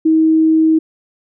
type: tone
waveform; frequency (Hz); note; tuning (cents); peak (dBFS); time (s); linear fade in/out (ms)
sine; 318.4; D#4; +40; -8; 0.05-0.79; 10
effects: none